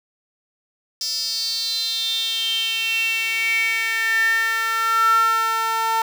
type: tone with high-pass filter sweep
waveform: sawtooth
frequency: 450 Hz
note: A4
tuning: 39 cents sharp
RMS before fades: -21 dBFS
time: 1.01-6.02 s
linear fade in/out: 2 ms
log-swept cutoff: 5200 to 1000 Hz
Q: 9
effects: none